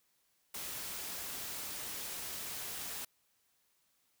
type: noise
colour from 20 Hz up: white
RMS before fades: -42 dBFS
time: 0.54-3.05 s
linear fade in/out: 5 ms
effects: white hiss -75 dBFS RMS until 4.2 s